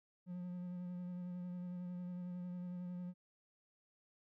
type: tone with vibrato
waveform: triangle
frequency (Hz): 178.6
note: F3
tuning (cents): +39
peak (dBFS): -40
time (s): 0.26-3.14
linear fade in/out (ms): 50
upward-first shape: sine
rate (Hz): 11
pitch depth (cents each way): 19
effects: none